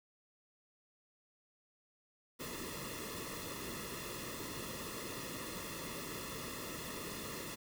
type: noise with comb filter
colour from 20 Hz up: pink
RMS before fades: -44 dBFS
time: 2.39-7.56 s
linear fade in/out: 20 ms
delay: 1.3 ms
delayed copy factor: -0.8
effects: none